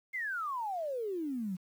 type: exponential sweep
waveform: sine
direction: down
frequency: 2152 to 174.61 Hz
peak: -33 dBFS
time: 0.13-1.57 s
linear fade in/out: 20 ms
effects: 10-bit